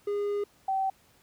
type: tone pair in turn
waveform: triangle / sine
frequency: 408.9 / 770 Hz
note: G#4 / G5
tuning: -27 / -31 cents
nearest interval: major seventh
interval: 1096 cents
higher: second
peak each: -25 dBFS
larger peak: neither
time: 0.07-0.44 / 0.68-0.9 s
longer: first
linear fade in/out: 5 ms
effects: pink hiss -62 dBFS RMS until 1.22 s + high-pass 60 Hz 12 dB/octave